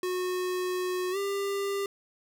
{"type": "tone with pitch glide", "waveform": "square", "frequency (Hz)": [364.8, 397.8], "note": ["F#4", "G4"], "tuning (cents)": [-24, 25], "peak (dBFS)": -29, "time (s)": [0.03, 1.86], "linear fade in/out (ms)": 2, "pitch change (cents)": 149, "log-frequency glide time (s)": [1.11, 1.17], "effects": []}